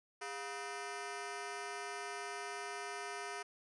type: ring-modulated tone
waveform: 15% pulse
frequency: 557 Hz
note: C#5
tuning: 8 cents sharp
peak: -32 dBFS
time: 0.21-3.43 s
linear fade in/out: 10 ms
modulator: 150 Hz
effects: resampled to 24000 Hz